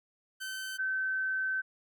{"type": "tone pair in turn", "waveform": ["sawtooth", "sine"], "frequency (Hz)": [1536, 1536], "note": ["G6", "G6"], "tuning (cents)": [-36, -36], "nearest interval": "unison", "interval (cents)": 0, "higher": "neither", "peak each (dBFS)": [-33, -29], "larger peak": "second", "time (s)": [[0.4, 0.78], [0.78, 1.62]], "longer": "second", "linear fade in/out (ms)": 20, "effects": []}